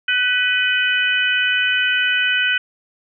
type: harmonic tone with a mistuned harmonic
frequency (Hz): 499.9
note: B4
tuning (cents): +21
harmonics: 3 / 4 / 5 / 6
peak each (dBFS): -18 / -26 / -21 / -21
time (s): 0.08-2.58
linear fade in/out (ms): 5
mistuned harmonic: 4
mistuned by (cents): -39
effects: none